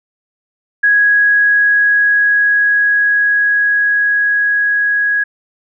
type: tone with level ramp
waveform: sine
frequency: 1661.2 Hz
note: G#6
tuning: in tune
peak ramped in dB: -7 to -11 dBFS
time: 0.83-5.24 s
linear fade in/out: 10 ms
effects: none